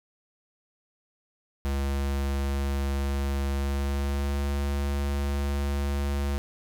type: tone with pitch glide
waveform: square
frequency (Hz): 69.3 to 70.47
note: C#2 to C#2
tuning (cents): 0 to +29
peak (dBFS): -26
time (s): 1.65-6.38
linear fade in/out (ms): 0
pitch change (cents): +29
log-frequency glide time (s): 3.59-4.43
effects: none